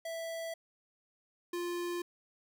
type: tone pair in turn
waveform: square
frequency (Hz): 659.3 / 349.3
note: E5 / F4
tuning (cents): 0 / 0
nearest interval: major seventh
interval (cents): 1100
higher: first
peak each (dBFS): -38 / -35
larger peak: second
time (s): 0.05-0.54 / 1.53-2.02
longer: neither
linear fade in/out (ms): 5
effects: none